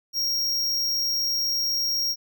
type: tone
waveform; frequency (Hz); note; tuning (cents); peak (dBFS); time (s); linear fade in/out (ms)
square; 5588; F8; 0; -23; 0.13-2.16; 50
effects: none